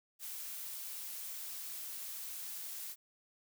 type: noise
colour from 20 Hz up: blue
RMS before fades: -44 dBFS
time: 0.19-2.96 s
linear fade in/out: 50 ms
effects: none